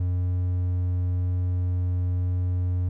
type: tone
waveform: triangle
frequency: 89.9 Hz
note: F#2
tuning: 49 cents flat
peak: -20 dBFS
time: 0-2.89 s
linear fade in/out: 5 ms
effects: none